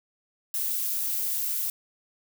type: noise with amplitude modulation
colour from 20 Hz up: violet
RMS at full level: -26 dBFS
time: 0.54-1.7 s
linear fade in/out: 2 ms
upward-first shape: sine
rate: 293 Hz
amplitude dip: 55%
effects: none

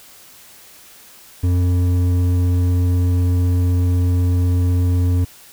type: tone with hard clipping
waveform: sine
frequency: 89.2 Hz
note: F2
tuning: 37 cents sharp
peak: -15 dBFS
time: 1.43-5.25 s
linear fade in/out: 10 ms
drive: 8 dB
effects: white hiss -44 dBFS RMS until 5.52 s

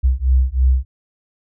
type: beating tone pair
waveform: sine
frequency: 62.9 / 66 Hz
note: B1 / C2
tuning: +32 / +16 cents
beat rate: 3.1 Hz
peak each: -15 dBFS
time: 0.03-0.85 s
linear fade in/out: 20 ms
effects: none

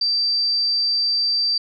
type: tone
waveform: sine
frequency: 4673 Hz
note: D8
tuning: 9 cents flat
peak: -17 dBFS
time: 0.01-1.58 s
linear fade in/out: 5 ms
effects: none

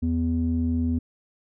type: tone with low-pass filter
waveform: square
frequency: 82.41 Hz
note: E2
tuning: in tune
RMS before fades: -24 dBFS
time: 0.02-0.99 s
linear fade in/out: 10 ms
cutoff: 240 Hz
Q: 4.1
effects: none

